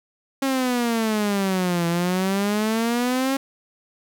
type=exponential two-way sweep; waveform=sawtooth; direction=down then up; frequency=273.6 to 168 to 273.6 Hz; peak=-16 dBFS; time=0.42-3.37 s; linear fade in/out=5 ms; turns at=1.87 s; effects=none